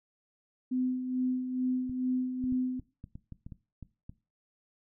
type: tone with tremolo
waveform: sine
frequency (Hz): 254.5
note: C4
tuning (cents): -48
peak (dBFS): -26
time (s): 0.71-2.8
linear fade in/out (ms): 10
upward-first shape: sine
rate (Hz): 2.3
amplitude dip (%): 55
type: clicks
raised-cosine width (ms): 5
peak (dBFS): -31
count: 11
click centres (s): 1.896 / 2.44 / 2.524 / 2.796 / 3.041 / 3.155 / 3.323 / 3.465 / 3.522 / 3.827 / 4.095
effects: noise-tail reverb RT60 0.3 s tail -18 dB re dry